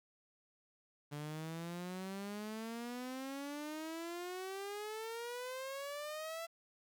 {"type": "exponential sweep", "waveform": "sawtooth", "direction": "up", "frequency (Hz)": [145, 673], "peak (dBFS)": -38, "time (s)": [1.11, 6.47], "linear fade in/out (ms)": 20, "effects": ["11-bit"]}